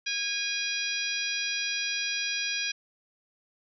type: harmonic tone with a mistuned harmonic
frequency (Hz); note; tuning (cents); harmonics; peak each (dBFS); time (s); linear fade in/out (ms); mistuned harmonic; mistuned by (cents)
820; G#5; -22; 2 / 3 / 4 / 5 / 6 / 7; -36 / -32 / -36 / -37 / -36 / -37; 0.06-2.72; 10; 5; -53
effects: none